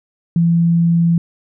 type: tone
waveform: sine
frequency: 168.7 Hz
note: E3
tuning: 40 cents sharp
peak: -10 dBFS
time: 0.36-1.18 s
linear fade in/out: 2 ms
effects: none